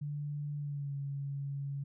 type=tone with pitch glide; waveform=sine; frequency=146.3 to 139.94 Hz; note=D3 to C#3; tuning=-6 to +17 cents; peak=-35 dBFS; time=0.01-1.84 s; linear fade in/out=10 ms; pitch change=-77 cents; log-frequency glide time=0.57-0.95 s; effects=none